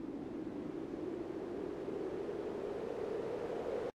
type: noise with low-pass filter sweep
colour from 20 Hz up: blue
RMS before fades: -41 dBFS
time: 0-3.9 s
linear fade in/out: 0 ms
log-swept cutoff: 300 to 480 Hz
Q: 4.5
effects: AAC 64 kbps